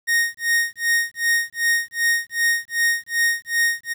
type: tone with tremolo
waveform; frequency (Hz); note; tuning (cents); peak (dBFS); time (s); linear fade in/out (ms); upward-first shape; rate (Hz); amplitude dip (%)
45% pulse; 1859; A#6; -5; -15; 0.07-3.94; 20; sine; 2.6; 100
effects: 9-bit